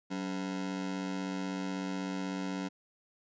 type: ring-modulated tone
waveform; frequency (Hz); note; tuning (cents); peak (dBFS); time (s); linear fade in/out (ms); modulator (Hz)
40% pulse; 234.5; A#3; +11; -30; 0.1-2.69; 20; 48.1
effects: resampled to 16000 Hz